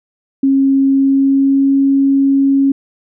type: tone with pitch glide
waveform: sine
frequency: 271.6 to 274.3 Hz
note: C#4 to C#4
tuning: -35 to -18 cents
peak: -8 dBFS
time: 0.43-2.72 s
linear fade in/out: 5 ms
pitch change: +17 cents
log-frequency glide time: 0.89-1.76 s
effects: none